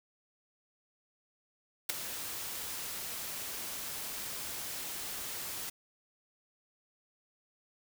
white noise with ADSR envelope, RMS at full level -27 dBFS, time 1.89-5.7 s, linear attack 9 ms, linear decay 7 ms, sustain -13 dB, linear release 8 ms, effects none

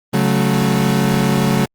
35% pulse chord, F# minor, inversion second, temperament equal with one note detuned, 138.59 / 185 / 217.6 Hz, C#3 / F#3 / A3, 0 / 0 / -19 cents, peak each -16 dBFS, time 0.13-1.66 s, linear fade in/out 10 ms, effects Opus 32 kbps

